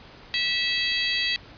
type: harmonic tone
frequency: 653 Hz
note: E5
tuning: 17 cents flat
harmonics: 3 / 4 / 5 / 6 / 7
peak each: -29 / -29 / -29 / -29 / -29 dBFS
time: 0.34-1.36 s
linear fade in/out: 0 ms
effects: pink hiss -47 dBFS RMS until 1.57 s + resampled to 11025 Hz